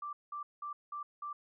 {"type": "tone bursts", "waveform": "sine", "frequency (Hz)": 1174.7, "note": "D6", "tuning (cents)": 0, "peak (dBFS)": -38, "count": 5, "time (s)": [0.02, 1.33], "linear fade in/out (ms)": 5, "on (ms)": 110, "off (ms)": 190, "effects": []}